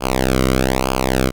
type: tone with flanger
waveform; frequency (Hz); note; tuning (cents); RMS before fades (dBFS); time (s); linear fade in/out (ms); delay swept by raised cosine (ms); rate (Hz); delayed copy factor
sawtooth; 64.8; C2; -16; -17; 0-1.32; 50; 0.52 to 1.18; 1.1; -0.95
effects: none

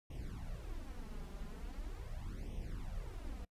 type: noise with flanger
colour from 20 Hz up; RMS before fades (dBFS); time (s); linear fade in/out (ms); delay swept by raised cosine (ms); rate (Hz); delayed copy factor
brown; -44; 0.1-3.45; 5; 0.33 to 5.03; 0.41; +0.85
effects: noise-tail reverb RT60 0.1 s tail -25 dB re dry + resampled to 32000 Hz

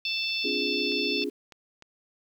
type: harmonic tone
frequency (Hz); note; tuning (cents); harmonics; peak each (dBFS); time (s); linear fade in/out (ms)
884; A5; +8; 3 / 4 / 5 / 6; -30 / -32 / -35 / -35; 0.05-1.24; 2
type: chord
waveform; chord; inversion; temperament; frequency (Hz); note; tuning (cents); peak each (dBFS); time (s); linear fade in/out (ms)
sine; D half-diminished seventh; third; equal; 261.6 / 293.7 / 349.2 / 415.3; C4 / D4 / F4 / Ab4; 0 / 0 / 0 / 0; -35 / -34 / -35 / -32; 0.44-1.3; 10
type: click train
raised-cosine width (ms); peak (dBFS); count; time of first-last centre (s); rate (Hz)
0.2; -30; 4; 0.92-1.824; 3.32
effects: 9-bit

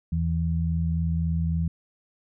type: tone pair together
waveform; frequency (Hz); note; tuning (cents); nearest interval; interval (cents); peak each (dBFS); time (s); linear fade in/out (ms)
sine; 81.2 / 164.81; E2 / E3; -26 / 0; octave; 1226; -25; 0.12-1.68; 5
effects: none

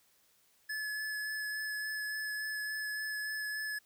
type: tone with vibrato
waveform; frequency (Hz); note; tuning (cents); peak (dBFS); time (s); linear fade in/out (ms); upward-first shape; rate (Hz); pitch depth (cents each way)
square; 1716; A6; -44; -36; 0.69-3.79; 10; sine; 3.5; 12
effects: white hiss -69 dBFS RMS until 3.85 s

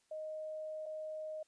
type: tone with dropouts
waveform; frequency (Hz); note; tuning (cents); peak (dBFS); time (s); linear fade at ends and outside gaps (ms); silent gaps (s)
sine; 622.3; D#5; 0; -40; 0.11-1.43; 5; 0.859-0.862
effects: white hiss -75 dBFS RMS until 1.47 s + resampled to 22050 Hz

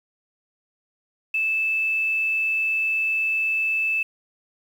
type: tone with quantisation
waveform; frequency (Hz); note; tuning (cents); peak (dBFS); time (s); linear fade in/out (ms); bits
sine; 2628; E7; -6; -20; 1.34-4.03; 5; 8
effects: none

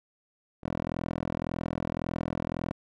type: tone with band-pass filter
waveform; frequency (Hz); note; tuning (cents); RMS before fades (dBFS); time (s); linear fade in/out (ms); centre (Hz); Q
10% pulse; 41.84; E1; +27; -33; 0.63-2.73; 10; 440; 0.59
effects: none

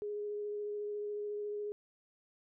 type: tone with vibrato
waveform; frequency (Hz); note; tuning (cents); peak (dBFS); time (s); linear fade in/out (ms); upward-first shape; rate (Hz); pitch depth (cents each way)
sine; 415.3; G#4; 0; -36; 0.02-1.72; 0; sine; 14; 11
effects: none

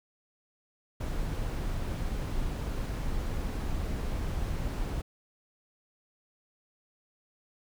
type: noise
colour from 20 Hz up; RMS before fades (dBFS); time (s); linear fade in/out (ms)
brown; -32; 1-5.02; 10
effects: none

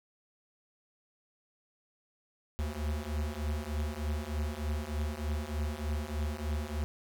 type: beating tone pair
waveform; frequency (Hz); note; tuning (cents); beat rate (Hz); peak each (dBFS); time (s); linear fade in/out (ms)
square; 73 / 76.3; D2 / D#2; -10 / -33; 3.3; -37 / -35; 2.59-6.84; 0
effects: none

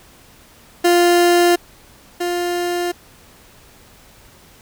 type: tone pair in turn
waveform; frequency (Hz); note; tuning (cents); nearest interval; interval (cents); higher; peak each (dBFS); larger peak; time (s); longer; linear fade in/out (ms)
30% pulse; 349.2 / 351.2; F4 / F4; 0 / +10; unison; 10; second; -8 / -16; first; 0.84-1.56 / 2.2-2.92; neither; 10
effects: pink hiss -47 dBFS RMS until 4.61 s

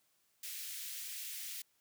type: high-pass noise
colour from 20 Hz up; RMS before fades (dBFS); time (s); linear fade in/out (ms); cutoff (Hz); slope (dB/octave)
white; -44; 0.43-1.62; 5; 2000; 24
effects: white hiss -75 dBFS RMS until 1.8 s + high-pass 60 Hz 12 dB/octave

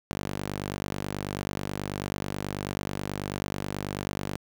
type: tone with high-pass filter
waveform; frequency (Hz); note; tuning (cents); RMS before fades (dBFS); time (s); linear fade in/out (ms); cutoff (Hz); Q
sawtooth; 49.24; G1; +8; -34; 0.1-4.37; 10; 140; 0.77
effects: 9-bit

